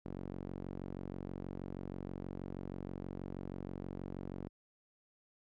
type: tone with band-pass filter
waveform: sawtooth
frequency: 46.27 Hz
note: F#1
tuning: 1 cent sharp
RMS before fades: -44 dBFS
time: 0.05-4.49 s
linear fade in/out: 10 ms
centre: 280 Hz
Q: 0.92
effects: none